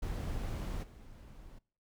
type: noise with level steps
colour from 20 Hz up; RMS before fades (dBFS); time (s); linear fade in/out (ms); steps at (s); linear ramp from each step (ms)
brown; -37 / -52; 0.02-1.59; 10; 0.82; 20
effects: noise-tail reverb RT60 0.5 s tail -24 dB re dry